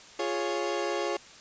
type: chord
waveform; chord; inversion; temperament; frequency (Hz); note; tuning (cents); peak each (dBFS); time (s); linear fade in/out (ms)
30% pulse; Db major; first; equal; 349.2 / 415.3 / 554.4; F4 / Ab4 / Db5; 0 / 0 / 0; -30; 0.19-1.17; 5
effects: white hiss -50 dBFS RMS until 1.4 s + resampled to 16000 Hz